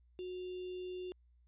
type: tone with sample-and-hold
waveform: sine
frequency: 364.9 Hz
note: F#4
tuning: 24 cents flat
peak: -40 dBFS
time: 0.19-1.12 s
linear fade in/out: 0 ms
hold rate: 3150 Hz
effects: added 60 Hz sine -64 dBFS peak until 1.47 s + resampled to 8000 Hz